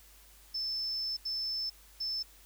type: tone bursts at uneven times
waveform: sine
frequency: 5274 Hz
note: E8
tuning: in tune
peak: -32 dBFS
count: 3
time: 0.54-1.17 / 1.25-1.7 / 2-2.23 s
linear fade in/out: 10 ms
effects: added 50 Hz sine -59 dBFS peak until 2.45 s + white hiss -59 dBFS RMS until 2.45 s

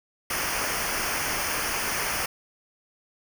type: noise with comb filter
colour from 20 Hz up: pink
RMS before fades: -28 dBFS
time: 0.3-2.26 s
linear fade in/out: 5 ms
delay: 0.26 ms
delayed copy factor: -0.75
effects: none

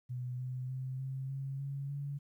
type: tone with pitch steps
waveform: sine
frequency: 124.8 / 127.5 / 130.25 / 133.06 / 135.94 / 138.87 / 141.87 Hz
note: B2 / C3 / C3 / C3 / C#3 / C#3 / C#3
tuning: +19 / -44 / -7 / +29 / -33 / +3 / +40 cents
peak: -36 dBFS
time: 0.09-2.19 s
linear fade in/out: 20 ms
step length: 300 ms
effects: 12-bit

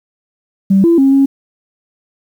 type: tone with pitch steps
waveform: sine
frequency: 194 / 337.3 / 270.9 / 273.7 Hz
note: G3 / E4 / C#4 / C#4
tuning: -18 / +40 / -40 / -22 cents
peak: -5 dBFS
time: 0.7-1.26 s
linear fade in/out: 10 ms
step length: 140 ms
effects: tanh soft clip ceiling -1 dBFS + 7-bit

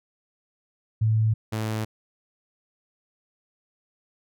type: tone pair in turn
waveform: sine / sawtooth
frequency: 110 / 109.37 Hz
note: A2 / A2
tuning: 0 / -10 cents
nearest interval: unison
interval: 10 cents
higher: first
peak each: -18 / -22 dBFS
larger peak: first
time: 1.01-1.34 / 1.52-1.85 s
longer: neither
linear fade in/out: 10 ms
effects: none

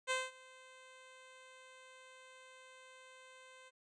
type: tone with ADSR envelope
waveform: 10% pulse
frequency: 517 Hz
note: C5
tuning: 21 cents flat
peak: -24 dBFS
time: 0.07-3.71 s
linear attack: 38 ms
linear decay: 200 ms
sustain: -24 dB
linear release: 33 ms
effects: resampled to 22050 Hz

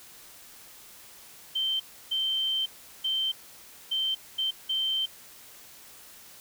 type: tone bursts at uneven times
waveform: sine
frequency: 3116 Hz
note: G7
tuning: 11 cents flat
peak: -25 dBFS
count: 6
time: 1.55-1.8 / 2.11-2.66 / 3.04-3.32 / 3.91-4.15 / 4.38-4.51 / 4.69-5.06 s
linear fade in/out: 10 ms
effects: white hiss -50 dBFS RMS until 6.4 s

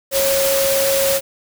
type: tone in noise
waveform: sine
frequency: 547 Hz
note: C#5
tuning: 23 cents flat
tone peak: -16 dBFS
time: 0.11-1.21 s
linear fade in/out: 50 ms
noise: white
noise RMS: -20 dBFS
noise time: 0.11-1.21 s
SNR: +1 dB
effects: none

